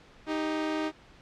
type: tone pair together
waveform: sawtooth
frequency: 311.5 / 395.6 Hz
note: D#4 / G4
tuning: +2 / +16 cents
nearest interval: major third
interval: 414 cents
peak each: -25 / -32 dBFS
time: 0.26-0.92 s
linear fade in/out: 50 ms
effects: pink hiss -55 dBFS RMS until 1.21 s + low-pass 4000 Hz 12 dB/octave